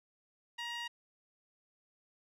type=tone with band-pass filter; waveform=sawtooth; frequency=946 Hz; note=A#5; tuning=25 cents sharp; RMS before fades=-41 dBFS; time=0.58-0.88 s; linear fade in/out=10 ms; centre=2600 Hz; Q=1.6; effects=none

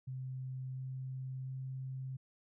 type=tone with pitch steps; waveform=sine; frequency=130 / 130.75 / 131.51 Hz; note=C3 / C3 / C3; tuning=-11 / -1 / +9 cents; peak=-39 dBFS; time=0.07-2.17 s; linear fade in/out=10 ms; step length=700 ms; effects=none

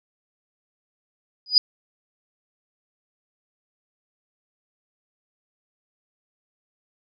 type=tone with exponential growth; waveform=sine; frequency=4941 Hz; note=D#8; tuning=13 cents flat; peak=-7 dBFS; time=1.46-1.58 s; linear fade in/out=1 ms; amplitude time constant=24 ms; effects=none

